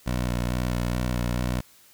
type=tone with vibrato; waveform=15% pulse; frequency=60.8 Hz; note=B1; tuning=26 cents flat; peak=-18 dBFS; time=0.06-1.61 s; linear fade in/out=10 ms; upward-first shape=square; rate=2.3 Hz; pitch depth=25 cents each way; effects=white hiss -55 dBFS RMS until 1.93 s